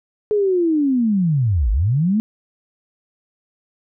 sine linear two-way sweep, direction down then up, 428.9 to 47.23 to 225.9 Hz, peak -14 dBFS, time 0.31-2.2 s, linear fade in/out 0 ms, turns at 1.71 s, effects none

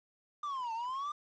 triangle linear two-way sweep, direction down then up, 1205 to 883 to 1205 Hz, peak -33 dBFS, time 0.43-1.12 s, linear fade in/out 5 ms, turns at 0.73 s, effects resampled to 16000 Hz + 10-bit

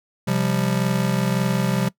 square chord, C suspended fourth, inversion none, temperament just, 130.81 / 174.42 / 196.22 Hz, C3 / F3 / G3, 0 / -2 / +2 cents, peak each -24 dBFS, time 0.27-1.89 s, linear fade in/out 10 ms, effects noise-tail reverb RT60 0.1 s tail -21 dB re dry

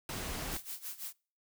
pink noise, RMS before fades -39 dBFS, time 0.09-0.57 s, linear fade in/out 2 ms
blue noise with tremolo, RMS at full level -40 dBFS, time 0.51-1.13 s, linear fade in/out 10 ms, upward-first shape sine, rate 6 Hz, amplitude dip 85%
effects noise-tail reverb RT60 0.4 s tail -26 dB re dry

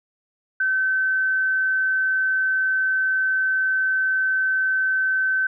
sine tone, 1534 Hz, G6, 38 cents flat, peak -18 dBFS, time 0.6-5.47 s, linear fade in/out 5 ms, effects none

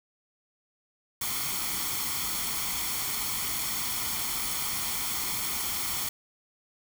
white noise with comb filter, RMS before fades -31 dBFS, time 1.21-6.09 s, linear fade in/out 5 ms, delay 0.91 ms, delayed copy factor +0.6, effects none

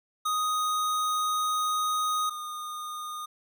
square tone pair in turn, 1246 / 1226 Hz, D#6 / D#6, +2 / -26 cents, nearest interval unison, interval 28 cents, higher first, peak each -26 / -35 dBFS, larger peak first, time 0.25-2.3 / 2.3-3.26 s, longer first, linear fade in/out 10 ms, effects none

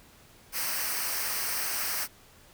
white noise with comb filter, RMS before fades -31 dBFS, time 0.52-2.08 s, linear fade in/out 50 ms, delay 0.28 ms, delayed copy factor -0.65, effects pink hiss -56 dBFS RMS until 2.53 s

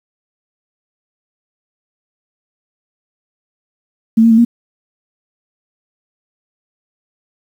sine tone with pitch steps, 224.2 / 229.5 / 224 / 235.6 Hz, A3 / A#3 / A3 / A#3, +33 / -27 / +31 / +19 cents, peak -5 dBFS, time 4.17-4.45 s, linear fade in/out 10 ms, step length 70 ms, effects 7-bit

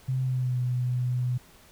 sine tone with pitch glide, 130 to 124.63 Hz, C3 to B2, -11 to +16 cents, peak -24 dBFS, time 0.08-1.38 s, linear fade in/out 10 ms, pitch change -73 cents, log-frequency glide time 0.23-0.58 s, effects pink hiss -55 dBFS RMS until 1.71 s

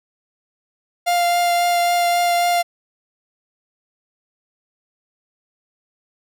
45% pulse tone with vibrato, 698.5 Hz, F5, in tune, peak -15 dBFS, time 1.06-2.63 s, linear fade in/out 20 ms, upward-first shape triangle, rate 3.7 Hz, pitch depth 11 cents each way, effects none

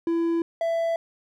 triangle tone pair in turn, 334.6 / 665.3 Hz, E4 / E5, +26 / +16 cents, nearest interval octave, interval 1190 cents, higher second, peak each -19 / -20 dBFS, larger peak first, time 0.07-0.42 / 0.61-0.96 s, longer neither, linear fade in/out 2 ms, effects none

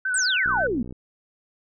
sine tone with vibrato, 1508 Hz, F#6, 32 cents sharp, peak -22 dBFS, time 0.05-0.67 s, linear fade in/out 5 ms, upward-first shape sine, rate 9.2 Hz, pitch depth 43 cents each way
sine exponential sweep, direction down, 9040 to 207.7 Hz, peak -22 dBFS, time 0.14-0.83 s, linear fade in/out 5 ms
click train, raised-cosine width 3 ms, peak -25 dBFS, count 30, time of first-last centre 0.46-0.925 s, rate 62.4 Hz
effects none

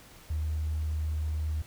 sine tone, 77.3 Hz, D#2, 11 cents flat, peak -27 dBFS, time 0.3-1.62 s, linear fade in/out 5 ms, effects tanh soft clip ceiling -23 dBFS + pink hiss -53 dBFS RMS until 1.66 s

